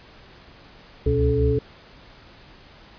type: tone cluster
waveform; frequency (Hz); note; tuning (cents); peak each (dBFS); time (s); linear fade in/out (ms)
sine; 66.2 / 71.3 / 123.9 / 279.9 / 432.6; C2 / C#2 / B2 / C#4 / A4; +21 / +49 / +6 / +17 / -29; -25 / -24 / -23 / -28 / -21; 1.06-1.59; 5
effects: pink hiss -48 dBFS RMS until 2.98 s + resampled to 11025 Hz